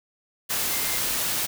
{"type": "tone in noise", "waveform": "sine", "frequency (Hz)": 2093, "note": "C7", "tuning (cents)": 0, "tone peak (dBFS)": -37, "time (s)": [0.71, 1.01], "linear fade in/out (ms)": 20, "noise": "white", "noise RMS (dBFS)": -26, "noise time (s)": [0.49, 1.47], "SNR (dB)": -14, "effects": []}